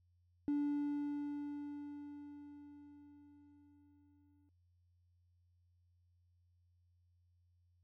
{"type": "tone with exponential decay", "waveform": "triangle", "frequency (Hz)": 290, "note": "D4", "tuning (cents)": -22, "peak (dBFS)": -29, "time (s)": [0.48, 4.49], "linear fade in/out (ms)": 0, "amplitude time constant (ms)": 870, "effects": ["tanh soft clip ceiling -28 dBFS", "added 88 Hz sine -70 dBFS peak until 7.83 s"]}